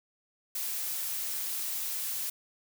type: noise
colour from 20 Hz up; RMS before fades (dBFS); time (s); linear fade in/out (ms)
blue; -34; 0.55-2.3; 5
effects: none